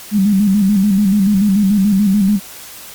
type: tone with vibrato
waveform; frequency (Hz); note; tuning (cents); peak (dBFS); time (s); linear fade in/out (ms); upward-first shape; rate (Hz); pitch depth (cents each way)
sine; 200.2; G3; +37; -9; 0.11-2.4; 50; square; 6.9; 75
effects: white hiss -34 dBFS RMS until 2.94 s + Opus 48 kbps